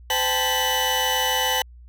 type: tone cluster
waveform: 35% pulse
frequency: 512 / 789 / 876 / 1957 / 2983 Hz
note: C5 / G5 / A5 / B6 / F#7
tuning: -38 / +11 / -8 / -16 / +13 cents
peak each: -27 / -27 / -24 / -27 / -22 dBFS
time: 0.1-1.62 s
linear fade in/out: 2 ms
effects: added 60 Hz sine -42 dBFS peak until 1.88 s